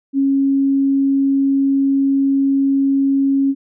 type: tone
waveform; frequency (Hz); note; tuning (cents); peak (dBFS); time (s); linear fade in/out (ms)
sine; 274; C#4; -20; -12; 0.13-3.55; 50
effects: none